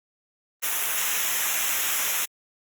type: noise with comb filter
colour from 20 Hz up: white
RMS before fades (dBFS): -25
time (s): 0.62-2.26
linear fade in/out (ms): 20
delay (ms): 0.22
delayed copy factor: -0.8
effects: Opus 32 kbps